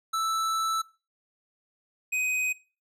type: tone pair in turn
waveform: square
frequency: 1318.5 / 2509 Hz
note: E6 / D#7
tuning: 0 / +14 cents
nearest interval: major seventh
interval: 1114 cents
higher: second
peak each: -26 dBFS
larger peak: neither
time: 0.13-0.82 / 2.12-2.53 s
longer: first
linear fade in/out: 10 ms
effects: noise-tail reverb RT60 0.3 s tail -19 dB re dry + low-pass 12000 Hz 12 dB/octave